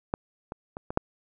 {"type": "clicks", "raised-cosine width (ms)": 1, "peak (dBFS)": [-12, -21, -22, -19, -7], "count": 5, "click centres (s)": [0.139, 0.521, 0.769, 0.905, 0.974], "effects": []}